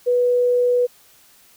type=tone; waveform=sine; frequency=491 Hz; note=B4; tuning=10 cents flat; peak=-14 dBFS; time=0.06-0.87 s; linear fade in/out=20 ms; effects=white hiss -52 dBFS RMS until 1.56 s